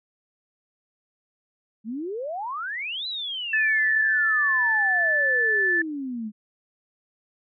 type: exponential two-way sweep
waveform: sine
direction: up then down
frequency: 206.8 to 4052 to 206.8 Hz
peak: -28 dBFS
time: 1.84-6.32 s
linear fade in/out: 50 ms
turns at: 3.07 s
type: tone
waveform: sine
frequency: 1750 Hz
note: A6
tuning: 10 cents flat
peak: -19 dBFS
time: 3.53-5.82 s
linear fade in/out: 5 ms
effects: none